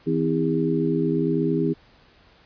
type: harmonic tone with a mistuned harmonic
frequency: 81 Hz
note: E2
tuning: 30 cents flat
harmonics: 2 / 3 / 4 / 5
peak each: -25 / -25 / -25 / -25 dBFS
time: 0.06-1.74 s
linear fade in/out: 20 ms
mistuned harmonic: 3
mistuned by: +86 cents
effects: pink hiss -55 dBFS RMS until 2.45 s + resampled to 11025 Hz